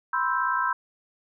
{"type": "chord", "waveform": "sine", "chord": "C major seventh", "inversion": "third", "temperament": "equal", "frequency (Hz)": [987.8, 1046.5, 1318.5, 1568], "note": ["B5", "C6", "E6", "G6"], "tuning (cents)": [0, 0, 0, 0], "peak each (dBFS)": -28, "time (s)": [0.13, 0.73], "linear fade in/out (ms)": 5, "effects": []}